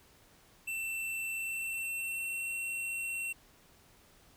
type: tone with pitch glide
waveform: square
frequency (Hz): 2680 to 2719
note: E7 to F7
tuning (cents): +28 to -47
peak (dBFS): -35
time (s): 0.67-3.33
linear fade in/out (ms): 10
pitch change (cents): +25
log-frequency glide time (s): 1.32-2.51
effects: pink hiss -62 dBFS RMS until 4.36 s